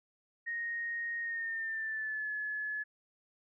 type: tone with pitch glide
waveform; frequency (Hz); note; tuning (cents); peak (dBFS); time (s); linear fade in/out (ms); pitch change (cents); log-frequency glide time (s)
sine; 1864.7 to 1709.9; A#6 to A6; 0 to -50; -34; 0.46-2.84; 20; -150; 1.21-2.31
effects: none